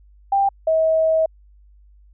sine tone pair in turn, 791 / 640.6 Hz, G5 / E5, +15 / -50 cents, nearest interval major third, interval 365 cents, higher first, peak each -14 dBFS, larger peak neither, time 0.32-0.49 / 0.67-1.26 s, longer second, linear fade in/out 5 ms, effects added 50 Hz sine -47 dBFS peak until 2.13 s

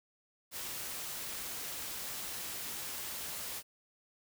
white noise, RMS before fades -41 dBFS, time 0.51-3.63 s, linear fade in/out 50 ms, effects none

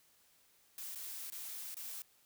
blue noise with dropouts, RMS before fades -45 dBFS, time 0.78-2.02 s, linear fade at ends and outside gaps 1 ms, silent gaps 0.949-0.957 / 1.301-1.322 / 1.744-1.768 s, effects white hiss -69 dBFS RMS until 2.25 s

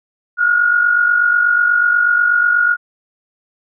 sine tone pair together, 1390 / 1438.2 Hz, F6 / F#6, -9 / -50 cents, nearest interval minor second, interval 59 cents, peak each -18 / -11 dBFS, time 0.37-2.77 s, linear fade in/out 50 ms, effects none

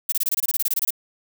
violet noise bursts, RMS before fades -21 dBFS, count 15, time 0.09-0.906 s, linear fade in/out 5 ms, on 32 ms, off 24 ms, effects none

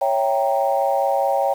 sine chord, C# diminished seventh, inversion none, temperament equal, 554.4 / 659.3 / 784 / 932.3 Hz, C#5 / E5 / G5 / Bb5, 0 / 0 / 0 / 0 cents, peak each -20 / -24 / -20 / -26 dBFS, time 0.01-1.54 s, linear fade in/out 10 ms, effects tanh soft clip ceiling -6 dBFS + 7-bit

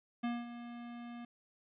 square tone with ADSR envelope, 238.1 Hz, A#3, 37 cents sharp, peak -33 dBFS, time 0.23-1.25 s, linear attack 13 ms, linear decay 210 ms, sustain -12 dB, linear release 4 ms, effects resampled to 8000 Hz + 12-bit

